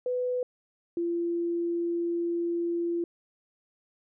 sine tone pair in turn, 498.3 / 341.9 Hz, B4 / F4, +15 / -37 cents, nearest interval perfect fifth, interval 652 cents, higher first, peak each -26 dBFS, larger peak neither, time 0.06-0.43 / 0.97-3.04 s, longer second, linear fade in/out 2 ms, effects none

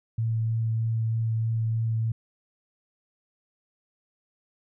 sine tone with vibrato, 112.8 Hz, A2, 44 cents sharp, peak -23 dBFS, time 0.18-2.12 s, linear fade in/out 5 ms, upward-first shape sine, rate 3.2 Hz, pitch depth 11 cents each way, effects none

